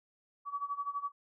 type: tone with tremolo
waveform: sine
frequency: 1140 Hz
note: C#6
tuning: 48 cents sharp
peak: -31 dBFS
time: 0.45-1.12 s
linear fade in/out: 50 ms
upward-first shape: sine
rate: 12 Hz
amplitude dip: 85%
effects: none